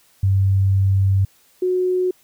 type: tone pair in turn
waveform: sine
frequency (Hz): 97 / 366.2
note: G2 / F#4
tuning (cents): -18 / -18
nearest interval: octave + major seventh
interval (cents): 2300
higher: second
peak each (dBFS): -13 / -16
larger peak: first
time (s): 0.23-1.25 / 1.62-2.11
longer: first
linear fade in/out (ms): 5
effects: white hiss -56 dBFS RMS until 2.23 s